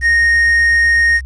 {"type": "tone with quantisation", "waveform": "triangle", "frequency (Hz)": 1857, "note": "A#6", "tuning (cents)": -7, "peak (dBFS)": -7, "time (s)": [0.01, 1.21], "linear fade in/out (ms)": 50, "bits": 6, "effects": ["added 65 Hz sine -24 dBFS peak until 1.25 s", "resampled to 22050 Hz"]}